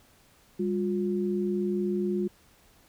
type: tone pair together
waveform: sine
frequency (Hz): 200 / 356.4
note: G3 / F4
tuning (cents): +35 / +35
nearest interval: minor seventh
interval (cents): 1000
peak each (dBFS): -28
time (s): 0.59-2.28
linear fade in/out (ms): 10
effects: pink hiss -60 dBFS RMS until 2.88 s